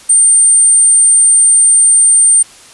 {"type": "tone", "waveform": "sine", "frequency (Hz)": 8870, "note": "C#9", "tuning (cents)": 0, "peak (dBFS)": -4, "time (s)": [0.09, 2.43], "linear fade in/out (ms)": 10, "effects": ["white hiss -38 dBFS RMS until 2.73 s", "resampled to 24000 Hz"]}